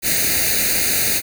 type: noise with comb filter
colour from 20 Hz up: white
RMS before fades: -18 dBFS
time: 0.02-1.22 s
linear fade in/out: 50 ms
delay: 0.46 ms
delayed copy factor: +0.9
effects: none